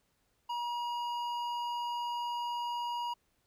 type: tone with hard clipping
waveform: triangle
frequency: 956 Hz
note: A#5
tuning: 43 cents sharp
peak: -35 dBFS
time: 0.49-3.14 s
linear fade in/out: 10 ms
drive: 13 dB
effects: pink hiss -75 dBFS RMS until 3.46 s